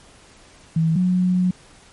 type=tone pair in turn; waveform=sine; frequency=162.1 / 181.95 Hz; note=E3 / F#3; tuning=-29 / -29 cents; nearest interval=major second; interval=200 cents; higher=second; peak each=-15 dBFS; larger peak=neither; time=0.76-0.96 / 0.96-1.51 s; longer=second; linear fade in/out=5 ms; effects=pink hiss -49 dBFS RMS until 1.92 s + MP3 48 kbps